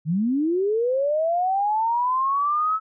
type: linear sweep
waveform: sine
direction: up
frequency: 145.1 to 1306 Hz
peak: -19 dBFS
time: 0.05-2.8 s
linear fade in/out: 50 ms
effects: none